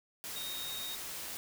sine tone in noise, 3727 Hz, A#7, 1 cent flat, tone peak -40 dBFS, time 0.36-0.95 s, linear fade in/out 0 ms, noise white, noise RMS -42 dBFS, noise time 0.24-1.37 s, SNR -1 dB, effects none

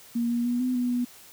sine tone with pitch steps, 235.5 / 237.9 / 242.6 / 252.9 / 245.9 / 244.5 Hz, A#3 / A#3 / B3 / B3 / B3 / B3, +18 / +35 / -31 / +41 / -7 / -17 cents, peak -23 dBFS, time 0.15-1.05 s, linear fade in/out 10 ms, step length 150 ms, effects white hiss -50 dBFS RMS until 1.32 s

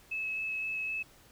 sine tone with vibrato, 2591 Hz, E7, 30 cents flat, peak -32 dBFS, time 0.11-1.03 s, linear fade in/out 10 ms, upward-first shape square, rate 3.9 Hz, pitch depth 8 cents each way, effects pink hiss -59 dBFS RMS until 1.31 s

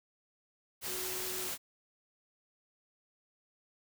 sine tone in noise, 370 Hz, F#4, in tune, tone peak -44 dBFS, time 0.86-1.51 s, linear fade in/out 50 ms, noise white, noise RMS -38 dBFS, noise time 0.81-1.58 s, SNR -9 dB, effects none

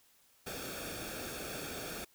pink noise with comb filter, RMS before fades -42 dBFS, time 0.46-2.05 s, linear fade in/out 10 ms, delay 1 ms, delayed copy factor -0.7, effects white hiss -67 dBFS RMS until 2.14 s

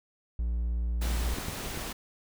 triangle tone, 58.4 Hz, A#1, 4 cents sharp, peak -25 dBFS, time 0.39-1.34 s, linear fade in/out 0 ms
pink noise, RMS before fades -37 dBFS, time 1.01-1.93 s, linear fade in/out 10 ms
clicks, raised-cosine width 3 ms, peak -23 dBFS, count 3, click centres 1.385 / 1.484 / 1.774 s
effects none

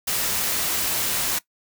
white noise, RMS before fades -24 dBFS, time 0.07-1.39 s, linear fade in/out 10 ms, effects noise-tail reverb RT60 0.1 s tail -19 dB re dry

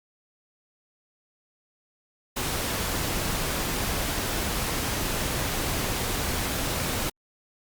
pink noise, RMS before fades -28 dBFS, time 2.36-7.1 s, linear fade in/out 10 ms, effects Opus 48 kbps

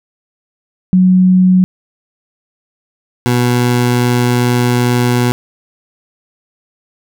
sine / 20% pulse tone pair in turn, 184.4 / 122.36 Hz, F#3 / B2, -6 / -16 cents, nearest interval perfect fifth, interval 710 cents, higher first, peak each -5 dBFS, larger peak neither, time 0.93-1.64 / 3.26-5.32 s, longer second, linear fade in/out 0 ms, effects none

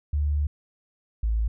sine tone pair in turn, 73.42 / 55 Hz, D2 / A1, 0 / 0 cents, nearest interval perfect fourth, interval 500 cents, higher first, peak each -21 dBFS, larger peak neither, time 0.13-0.47 / 1.23-1.48 s, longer first, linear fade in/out 5 ms, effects none

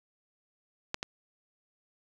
clicks, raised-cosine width 0.2 ms, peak -13 / -16 dBFS, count 2, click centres 0.944 / 1.029 s, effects none

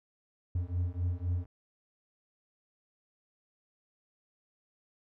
triangle beating tone pair, 86.6 / 90.5 Hz, F2 / F#2, -14 / -38 cents, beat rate 3.9 Hz, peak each -31 dBFS, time 0.55-1.46 s, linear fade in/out 5 ms, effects none

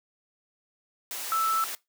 sine tone in noise, 1318.5 Hz, E6, in tune, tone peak -23 dBFS, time 1.32-1.64 s, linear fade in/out 0 ms, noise white, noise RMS -35 dBFS, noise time 1.11-1.75 s, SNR +9 dB, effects noise-tail reverb RT60 0.2 s tail -21 dB re dry + high-pass 400 Hz 12 dB/octave

